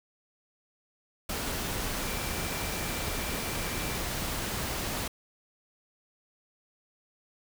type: tone in noise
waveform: sine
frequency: 2349 Hz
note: D7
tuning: in tune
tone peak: -44 dBFS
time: 2.01-3.97 s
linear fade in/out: 5 ms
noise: pink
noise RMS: -33 dBFS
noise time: 1.29-5.08 s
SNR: -14 dB
effects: none